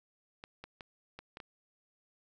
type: clicks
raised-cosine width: 0.3 ms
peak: -29 dBFS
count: 6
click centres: 0.439 / 0.64 / 0.808 / 1.19 / 1.371 / 1.402 s
effects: none